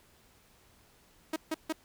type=tone bursts; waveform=sawtooth; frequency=316.8 Hz; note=D#4; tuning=31 cents sharp; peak=-26 dBFS; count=3; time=1.33-1.726 s; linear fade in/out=5 ms; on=32 ms; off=150 ms; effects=pink hiss -63 dBFS RMS until 1.84 s